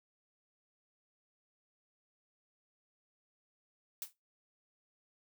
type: noise with exponential decay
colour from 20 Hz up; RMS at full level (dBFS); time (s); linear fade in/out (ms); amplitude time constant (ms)
blue; -37; 4.02-4.13; 0; 23
effects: noise-tail reverb RT60 0.2 s tail -18 dB re dry